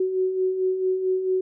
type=beating tone pair; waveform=sine; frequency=369.9 / 374.4 Hz; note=F#4 / F#4; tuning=0 / +20 cents; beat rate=4.5 Hz; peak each=-30 / -21 dBFS; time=0-1.41 s; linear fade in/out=5 ms; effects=none